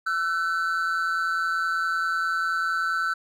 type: tone pair together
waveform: triangle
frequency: 1337.7 / 1508 Hz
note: E6 / F#6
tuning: +25 / +32 cents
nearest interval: major second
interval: 207 cents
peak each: -24 dBFS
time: 0.06-3.14 s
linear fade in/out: 10 ms
effects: none